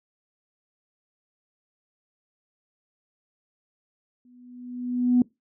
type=tone with exponential growth; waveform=sine; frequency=246.9 Hz; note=B3; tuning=in tune; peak=-13 dBFS; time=4.25-5.22 s; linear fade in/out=2 ms; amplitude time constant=210 ms; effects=noise-tail reverb RT60 0.2 s tail -23 dB re dry + tanh soft clip ceiling -10 dBFS